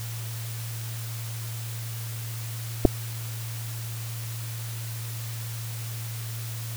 clicks, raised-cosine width 2 ms, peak -3 dBFS, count 2, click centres 2.851 / 2.854 s, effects added 114 Hz sine -32 dBFS peak until 6.76 s + white hiss -40 dBFS RMS until 6.76 s

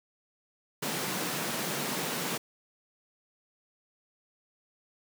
pink high-pass noise, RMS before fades -33 dBFS, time 0.82-2.38 s, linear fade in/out 10 ms, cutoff 140 Hz, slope 48 dB/octave, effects none

